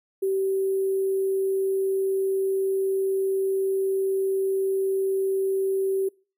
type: tone with sample-and-hold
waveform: sine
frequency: 386 Hz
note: G4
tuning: 27 cents flat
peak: -21 dBFS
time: 0.22-6.09 s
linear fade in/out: 10 ms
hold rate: 11025 Hz
effects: noise-tail reverb RT60 0.4 s tail -26 dB re dry